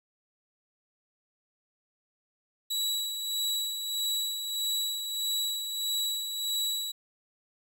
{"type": "tone with tremolo", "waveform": "sawtooth", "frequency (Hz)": 3906, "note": "B7", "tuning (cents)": -20, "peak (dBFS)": -24, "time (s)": [2.7, 6.92], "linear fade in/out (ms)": 10, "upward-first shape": "sine", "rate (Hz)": 1.6, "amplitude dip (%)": 50, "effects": []}